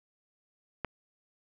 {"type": "click", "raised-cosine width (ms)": 0.5, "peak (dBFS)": -17, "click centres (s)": 0.847, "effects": []}